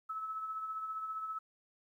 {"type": "tone with tremolo", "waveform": "sine", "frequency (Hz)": 1300, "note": "E6", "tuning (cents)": -24, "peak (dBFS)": -35, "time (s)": [0.09, 1.39], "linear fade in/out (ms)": 10, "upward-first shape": "triangle", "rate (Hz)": 15, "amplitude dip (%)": 50, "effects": ["12-bit"]}